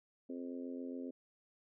harmonic tone, 87.31 Hz, F2, in tune, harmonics 3 / 4 / 5 / 6 / 7, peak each -42 / -50 / -50 / -52 / -58 dBFS, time 0.29-1.11 s, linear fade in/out 10 ms, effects none

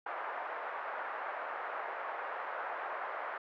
pink band-pass noise, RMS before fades -40 dBFS, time 0.06-3.38 s, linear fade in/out 5 ms, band 610 to 1700 Hz, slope 24 dB/octave, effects none

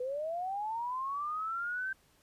sine linear sweep, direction up, 488.6 to 1568 Hz, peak -33 dBFS, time 0-1.93 s, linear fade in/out 5 ms, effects pink hiss -67 dBFS RMS until 2.22 s + resampled to 32000 Hz

